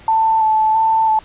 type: tone with vibrato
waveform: sine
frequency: 880 Hz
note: A5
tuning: in tune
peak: -11 dBFS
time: 0.08-1.19 s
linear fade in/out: 2 ms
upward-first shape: square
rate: 1.5 Hz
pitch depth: 17 cents each way
effects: pink hiss -43 dBFS RMS until 1.24 s + resampled to 8000 Hz